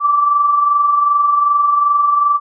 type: tone with amplitude modulation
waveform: sine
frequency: 1164 Hz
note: D6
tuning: 16 cents flat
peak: -8 dBFS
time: 0-2.4 s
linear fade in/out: 50 ms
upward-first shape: sine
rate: 22.6 Hz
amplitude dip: 45%
effects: none